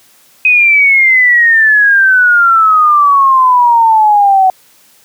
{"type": "exponential sweep", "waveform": "sine", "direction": "down", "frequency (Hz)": [2525, 746], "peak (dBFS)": -4, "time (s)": [0.45, 4.5], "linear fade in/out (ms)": 2, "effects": ["white hiss -46 dBFS RMS until 5.04 s", "high-pass 100 Hz 12 dB/octave"]}